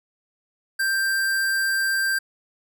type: tone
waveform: square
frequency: 1577 Hz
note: G6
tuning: 10 cents sharp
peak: -21 dBFS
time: 0.79-2.19 s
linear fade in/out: 10 ms
effects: none